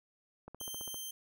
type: click train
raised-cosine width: 1 ms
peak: -33 dBFS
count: 8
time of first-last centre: 0.48-0.944 s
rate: 15.1 Hz
type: tone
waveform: 10% pulse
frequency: 3136 Hz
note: G7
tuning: in tune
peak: -32 dBFS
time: 0.6-1.11 s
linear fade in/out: 5 ms
effects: none